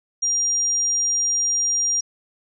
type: tone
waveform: sine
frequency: 5700 Hz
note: F8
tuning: 34 cents sharp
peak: -18 dBFS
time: 0.22-2.01 s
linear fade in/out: 10 ms
effects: none